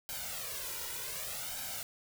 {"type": "noise with flanger", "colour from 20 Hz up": "white", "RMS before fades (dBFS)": -40, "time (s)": [0.09, 1.83], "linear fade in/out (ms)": 0, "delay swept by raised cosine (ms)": [1.3, 2.1], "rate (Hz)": 0.66, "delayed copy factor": 0.85, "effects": []}